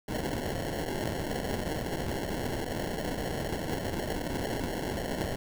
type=noise with sample-and-hold; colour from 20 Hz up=white; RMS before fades=-33 dBFS; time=0.08-5.36 s; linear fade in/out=5 ms; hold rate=1225 Hz; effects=none